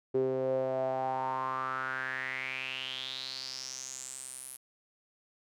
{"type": "tone with band-pass filter sweep", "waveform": "sawtooth", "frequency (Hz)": 130.9, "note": "C3", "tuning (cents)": 1, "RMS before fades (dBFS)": -35, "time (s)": [0.14, 4.57], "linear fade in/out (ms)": 10, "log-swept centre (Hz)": [390, 11000], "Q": 6.7, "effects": []}